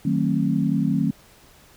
sine chord, D# diminished seventh, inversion none, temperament just, 155.56 / 186.68 / 224 / 268.8 Hz, D#3 / F#3 / A3 / C4, 0 / +16 / +31 / +47 cents, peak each -24 dBFS, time 0.05-1.11 s, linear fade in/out 5 ms, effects pink hiss -52 dBFS RMS until 1.76 s

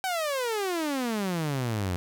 sawtooth exponential sweep, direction down, 775 to 85.6 Hz, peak -23 dBFS, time 0.04-1.96 s, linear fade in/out 0 ms, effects none

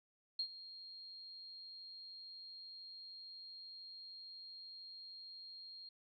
sine tone with ADSR envelope, 4231 Hz, C8, 19 cents sharp, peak -34 dBFS, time 0.39-5.89 s, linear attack 5 ms, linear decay 77 ms, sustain -16 dB, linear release 4 ms, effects none

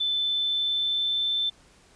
sine tone with pitch glide, 3520 to 3542 Hz, A7 to A7, 0 to +11 cents, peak -23 dBFS, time 0-1.5 s, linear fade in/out 10 ms, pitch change +11 cents, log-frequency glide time 0.11-1.36 s, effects pink hiss -57 dBFS RMS until 1.95 s + resampled to 22050 Hz

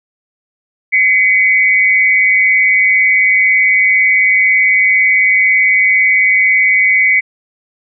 sine tone pair together, 2039 / 2241 Hz, C7 / C#7, -45 / +18 cents, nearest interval major second, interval 163 cents, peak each -10 dBFS, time 0.92-7.21 s, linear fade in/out 20 ms, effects none

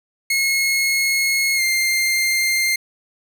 sawtooth tone with pitch glide, 2169 to 2104 Hz, C#7 to C7, -38 to +9 cents, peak -13 dBFS, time 0.3-2.76 s, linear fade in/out 5 ms, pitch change -53 cents, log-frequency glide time 1.56-1.61 s, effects none

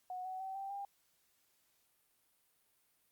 sine tone with pitch steps, 734 / 749.9 / 766.1 / 782.6 / 799.5 Hz, F#5 / F#5 / G5 / G5 / G5, -14 / +23 / -40 / -3 / +34 cents, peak -40 dBFS, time 0.1-0.85 s, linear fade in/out 2 ms, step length 150 ms, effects white hiss -75 dBFS RMS until 3.11 s + Opus 48 kbps

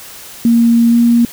sine tone with pitch glide, 233.1 to 235.7 Hz, A#3 to A#3, 0 to +19 cents, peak -6 dBFS, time 0.45-1.25 s, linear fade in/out 2 ms, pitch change +19 cents, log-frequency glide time 0.9-0.96 s, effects white hiss -33 dBFS RMS until 1.32 s

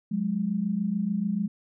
sine tone pair together, 181.7 / 208.6 Hz, F#3 / G#3, -31 / +8 cents, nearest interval major second, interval 239 cents, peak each -29 / -26 dBFS, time 0.11-1.48 s, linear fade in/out 10 ms, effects none

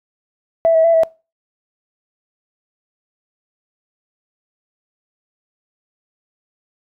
sine tone with pitch steps, 660 / 646 / 667 / 651 Hz, E5 / E5 / E5 / E5, +2 / -35 / +20 / -22 cents, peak -8 dBFS, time 0.65-1.034 s, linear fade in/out 0 ms, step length 96 ms, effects noise-tail reverb RT60 0.3 s tail -24 dB re dry + tanh soft clip ceiling -4 dBFS

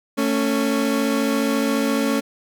30% pulse tone pair together, 222.8 / 277.2 Hz, A3 / C#4, +22 / 0 cents, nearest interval major third, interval 378 cents, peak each -19 / -18 dBFS, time 0.17-2.21 s, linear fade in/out 20 ms, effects none

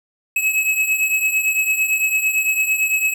square beating tone pair, 2564 / 2572.9 Hz, E7 / E7, -49 / -43 cents, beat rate 8.9 Hz, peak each -23 / -18 dBFS, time 0.36-3.14 s, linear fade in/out 5 ms, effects none

